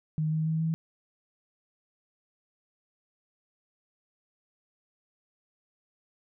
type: tone with pitch steps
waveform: sine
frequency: 155.56 / 157.55 / 159.56 / 161.6 Hz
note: D#3 / D#3 / D#3 / E3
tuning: 0 / +22 / +44 / -34 cents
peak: -25 dBFS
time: 0.18-0.74 s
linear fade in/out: 0 ms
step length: 140 ms
effects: none